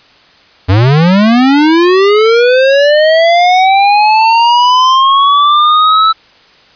square linear sweep, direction up, 88.1 to 1318.5 Hz, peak -5 dBFS, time 0.68-6.13 s, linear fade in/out 20 ms, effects white hiss -43 dBFS RMS until 6.75 s + resampled to 11025 Hz

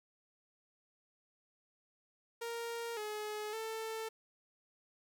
sawtooth tone with pitch steps, 466 / 423.5 / 444.4 Hz, A#4 / G#4 / A4, -1 / +34 / +17 cents, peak -35 dBFS, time 2.41-4.09 s, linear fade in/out 10 ms, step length 560 ms, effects none

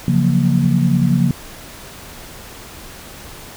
sine chord, Gb major seventh, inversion second, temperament equal, 138.59 / 174.61 / 185 / 233.1 Hz, Db3 / F3 / Gb3 / Bb3, 0 / 0 / 0 / 0 cents, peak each -16 / -16 / -21 / -18 dBFS, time 0.08-1.31 s, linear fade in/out 2 ms, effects pink hiss -36 dBFS RMS until 3.56 s

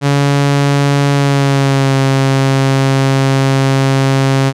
sawtooth tone with pitch glide, 141.3 to 135.15 Hz, C#3 to C#3, +34 to -44 cents, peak -5 dBFS, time 0.01-4.53 s, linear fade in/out 50 ms, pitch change -78 cents, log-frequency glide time 1.12-1.96 s, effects low-pass 8000 Hz 12 dB/octave

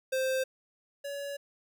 square tone pair in turn, 523.3 / 565.4 Hz, C5 / C#5, 0 / +34 cents, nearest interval minor second, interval 134 cents, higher second, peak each -28 / -36 dBFS, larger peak first, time 0.12-0.44 / 1.04-1.37 s, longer second, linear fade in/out 10 ms, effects none

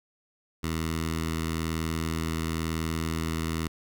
10% pulse tone with notch filter, 81 Hz, E2, 30 cents flat, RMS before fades -30 dBFS, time 0.63-3.68 s, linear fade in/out 10 ms, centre 550 Hz, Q 1, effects none

